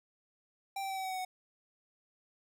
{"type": "tone with pitch steps", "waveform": "square", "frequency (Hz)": [784, 776.8, 769.6, 762.6, 755.5, 748.6, 741.7], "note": ["G5", "G5", "G5", "G5", "F#5", "F#5", "F#5"], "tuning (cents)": [0, -16, -32, -48, 36, 20, 4], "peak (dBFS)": -36, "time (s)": [0.76, 1.25], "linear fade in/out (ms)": 5, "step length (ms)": 70, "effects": []}